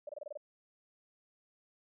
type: tone bursts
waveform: sine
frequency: 591 Hz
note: D5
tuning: 11 cents sharp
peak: -39 dBFS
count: 7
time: 0.07-0.374 s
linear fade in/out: 5 ms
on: 22 ms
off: 25 ms
effects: none